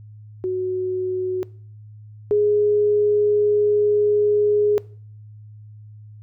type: tone pair in turn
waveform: sine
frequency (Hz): 370 / 416.3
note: F#4 / G#4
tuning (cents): 0 / +4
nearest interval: major second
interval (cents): 204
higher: second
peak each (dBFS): -20 / -14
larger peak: second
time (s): 0.44-1.43 / 2.31-4.78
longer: second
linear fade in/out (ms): 0
effects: noise-tail reverb RT60 0.5 s tail -22 dB re dry + added 106 Hz sine -39 dBFS peak until 6.22 s